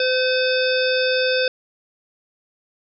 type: harmonic tone with a mistuned harmonic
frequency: 512 Hz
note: C5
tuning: 38 cents flat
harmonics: 1 / 3 / 5 / 7 / 9 / 10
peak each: -19 / -24 / -26 / -27 / -29 / -29 dBFS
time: 0-1.48 s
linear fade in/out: 2 ms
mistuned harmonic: 10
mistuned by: +19 cents
effects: none